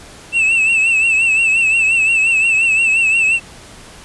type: tone with vibrato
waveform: triangle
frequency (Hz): 2653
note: E7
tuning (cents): +10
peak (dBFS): -9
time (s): 0.32-3.4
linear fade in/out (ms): 50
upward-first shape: triangle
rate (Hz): 5.7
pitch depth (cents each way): 73
effects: pink hiss -38 dBFS RMS until 4.04 s + resampled to 24000 Hz